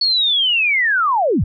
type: linear sweep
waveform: sine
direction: down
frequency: 4435 to 52.5 Hz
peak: -13 dBFS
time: 0.01-1.44 s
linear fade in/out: 5 ms
effects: none